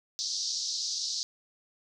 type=band-pass noise; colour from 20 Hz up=white; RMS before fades=-33 dBFS; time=0.19-1.23 s; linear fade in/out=0 ms; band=4100 to 6000 Hz; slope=48 dB/octave; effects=none